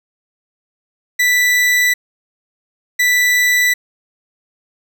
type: tone pair in turn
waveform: 40% pulse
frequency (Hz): 1975.5 / 1975.5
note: B6 / B6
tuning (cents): 0 / 0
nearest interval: unison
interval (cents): 0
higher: neither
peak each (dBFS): -10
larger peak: neither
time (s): 1.19-1.94 / 2.99-3.74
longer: neither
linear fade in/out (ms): 10
effects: none

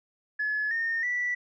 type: tone with pitch steps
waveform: sine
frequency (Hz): 1708 / 1830.6 / 1962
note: G#6 / A#6 / B6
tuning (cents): +48 / -32 / -12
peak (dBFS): -25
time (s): 0.39-1.35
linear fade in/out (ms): 10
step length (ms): 320
effects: tanh soft clip ceiling -21 dBFS

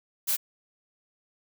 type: noise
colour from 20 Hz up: blue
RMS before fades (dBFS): -26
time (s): 0.27-0.37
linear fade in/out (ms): 20
effects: none

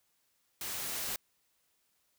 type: noise with level ramp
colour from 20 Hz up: white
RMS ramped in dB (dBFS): -39 to -36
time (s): 0.61-1.16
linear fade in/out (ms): 2
effects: white hiss -75 dBFS RMS until 2.18 s

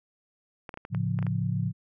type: clicks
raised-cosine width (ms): 0.5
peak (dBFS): -24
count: 8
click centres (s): 0.692 / 0.741 / 0.774 / 0.851 / 0.948 / 1.189 / 1.227 / 1.267
type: chord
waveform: sine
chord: A augmented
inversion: none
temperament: equal with one note detuned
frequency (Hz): 110 / 138.59 / 175.52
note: A2 / C#3 / E#3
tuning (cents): 0 / 0 / +9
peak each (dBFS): -29 / -30 / -30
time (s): 0.9-1.73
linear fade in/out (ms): 50
effects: none

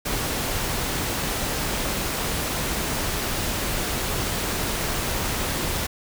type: noise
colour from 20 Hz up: pink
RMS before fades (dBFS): -26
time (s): 0.05-5.87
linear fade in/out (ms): 10
effects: none

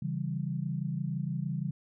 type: chord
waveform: sine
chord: C# diminished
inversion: none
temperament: equal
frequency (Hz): 138.59 / 164.81 / 196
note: C#3 / E3 / G3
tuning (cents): 0 / 0 / 0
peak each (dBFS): -34 / -34 / -37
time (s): 0.02-1.71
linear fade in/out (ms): 5
effects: none

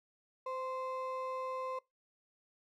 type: ring-modulated tone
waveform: triangle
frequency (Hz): 780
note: G5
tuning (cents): -9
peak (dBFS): -32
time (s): 0.46-1.79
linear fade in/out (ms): 5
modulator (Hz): 263
effects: noise-tail reverb RT60 0.2 s tail -22 dB re dry

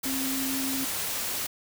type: tone in noise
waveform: sine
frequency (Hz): 267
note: C4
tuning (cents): +35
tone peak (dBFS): -30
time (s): 0.05-0.85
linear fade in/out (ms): 10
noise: white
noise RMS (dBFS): -31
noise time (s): 0.03-1.47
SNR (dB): -2
effects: none

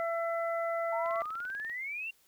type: harmonic tone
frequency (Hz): 670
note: E5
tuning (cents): +28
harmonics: 1 / 2 / 3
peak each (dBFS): -31 / -37 / -41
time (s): 0-1.22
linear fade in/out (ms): 0
type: exponential sweep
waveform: sine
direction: up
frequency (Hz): 880 to 2789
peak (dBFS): -35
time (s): 0.92-2.11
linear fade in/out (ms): 10
type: click train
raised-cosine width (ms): 0.3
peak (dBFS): -34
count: 14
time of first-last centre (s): 1.06-1.697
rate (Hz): 20.4
effects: white hiss -67 dBFS RMS until 2.27 s

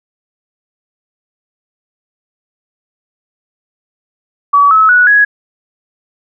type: tone with pitch steps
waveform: sine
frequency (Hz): 1140 / 1294.5 / 1469.9 / 1669.1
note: C#6 / E6 / F#6 / G#6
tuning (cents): +48 / -32 / -12 / +8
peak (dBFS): -4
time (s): 4.53-5.25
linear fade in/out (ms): 10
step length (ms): 180
effects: none

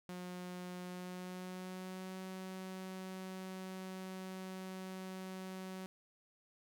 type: tone with pitch glide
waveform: sawtooth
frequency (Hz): 180 to 187.64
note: F#3 to F#3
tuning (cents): -47 to +25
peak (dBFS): -40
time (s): 0.09-5.86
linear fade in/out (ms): 0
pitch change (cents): +72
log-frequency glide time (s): 0.83-2.18
effects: none

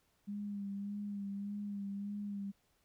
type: tone with vibrato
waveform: sine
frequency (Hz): 202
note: G#3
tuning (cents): -48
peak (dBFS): -38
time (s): 0.27-2.52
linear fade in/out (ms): 20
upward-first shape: sine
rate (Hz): 1.7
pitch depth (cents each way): 31
effects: pink hiss -75 dBFS RMS until 2.84 s

